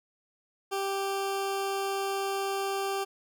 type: tone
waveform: 20% pulse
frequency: 392 Hz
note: G4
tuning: in tune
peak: -24 dBFS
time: 0.71-3.05 s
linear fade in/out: 20 ms
effects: none